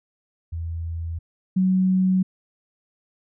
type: tone pair in turn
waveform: sine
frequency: 83 / 186.68 Hz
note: E2 / F#3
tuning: +12 / +16 cents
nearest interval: octave + major second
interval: 1404 cents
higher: second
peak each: -26 / -16 dBFS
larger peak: second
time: 0.52-1.19 / 1.56-2.23 s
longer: neither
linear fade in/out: 10 ms
effects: none